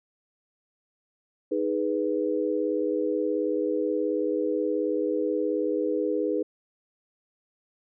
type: chord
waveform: sine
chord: G# minor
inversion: second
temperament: equal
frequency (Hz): 311.1 / 415.3 / 493.9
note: D#4 / G#4 / B4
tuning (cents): 0 / 0 / 0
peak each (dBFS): -28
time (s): 1.51-6.43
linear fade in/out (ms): 10
effects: none